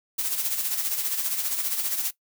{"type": "noise with tremolo", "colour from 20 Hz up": "blue", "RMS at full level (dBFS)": -25, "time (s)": [0.18, 2.11], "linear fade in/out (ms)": 10, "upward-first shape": "sine", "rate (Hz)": 15, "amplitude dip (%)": 55, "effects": ["noise-tail reverb RT60 0.1 s tail -18 dB re dry"]}